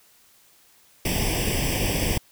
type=noise with comb filter; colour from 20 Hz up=pink; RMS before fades=-24 dBFS; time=1.05-2.18 s; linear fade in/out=5 ms; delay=0.37 ms; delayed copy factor=+0.95; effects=white hiss -57 dBFS RMS until 2.31 s